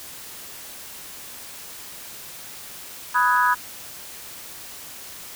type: chord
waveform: sine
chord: G# minor seventh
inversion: first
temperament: equal with one note detuned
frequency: 987.8 / 1253.2 / 1480 / 1661.2 Hz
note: B5 / D#6 / F#6 / G#6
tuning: 0 / +12 / 0 / 0 cents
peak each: -19 / -22 / -24 / -23 dBFS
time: 3.14-3.55 s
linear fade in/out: 20 ms
effects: white hiss -39 dBFS RMS until 5.35 s